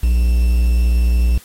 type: tone with quantisation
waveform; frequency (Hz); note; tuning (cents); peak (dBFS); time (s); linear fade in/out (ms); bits
triangle; 59.3; A#1; +30; -9; 0.03-1.38; 5; 6
effects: white hiss -44 dBFS RMS until 1.44 s + AAC 48 kbps